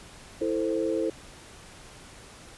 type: chord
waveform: sine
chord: A minor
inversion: second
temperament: equal with one note detuned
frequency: 329.6 / 442 / 523.3 Hz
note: E4 / A4 / C5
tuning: 0 / +8 / 0 cents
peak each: -28 / -29 / -30 dBFS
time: 0.41-1.1 s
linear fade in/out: 5 ms
effects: pink hiss -48 dBFS RMS until 2.57 s + resampled to 24000 Hz